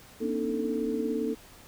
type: tone cluster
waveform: sine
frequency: 237.4 / 269.8 / 289.7 / 307.2 / 443.3 Hz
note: A#3 / C#4 / D4 / D#4 / A4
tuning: +32 / -47 / -24 / -22 / +13 cents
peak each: -32 / -36 / -37 / -34 / -31 dBFS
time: 0.2-1.35 s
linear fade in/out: 20 ms
effects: pink hiss -52 dBFS RMS until 1.67 s